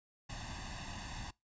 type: noise with comb filter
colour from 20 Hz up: pink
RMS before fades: -44 dBFS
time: 0.29-1.31 s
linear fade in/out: 10 ms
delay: 1.1 ms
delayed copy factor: +0.85
effects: noise-tail reverb RT60 0.2 s tail -23 dB re dry + resampled to 16000 Hz